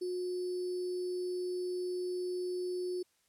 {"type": "tone with sample-and-hold", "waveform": "sine", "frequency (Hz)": 361.8, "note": "F#4", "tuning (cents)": -39, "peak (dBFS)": -33, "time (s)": [0.01, 3.03], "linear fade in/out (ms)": 10, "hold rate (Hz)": 4900, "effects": ["white hiss -73 dBFS RMS until 3.28 s", "low-pass 11000 Hz 12 dB/octave"]}